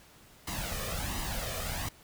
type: noise with flanger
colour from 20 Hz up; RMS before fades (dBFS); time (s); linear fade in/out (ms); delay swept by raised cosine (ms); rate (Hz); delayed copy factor
pink; -35; 0.47-1.89; 5; 1 to 1.69; 1.4; +0.65
effects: pink hiss -57 dBFS RMS until 2.03 s